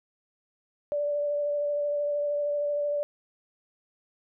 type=tone with vibrato; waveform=sine; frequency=583 Hz; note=D5; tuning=13 cents flat; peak=-25 dBFS; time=0.92-3.03 s; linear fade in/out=0 ms; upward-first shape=sine; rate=13 Hz; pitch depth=14 cents each way; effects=none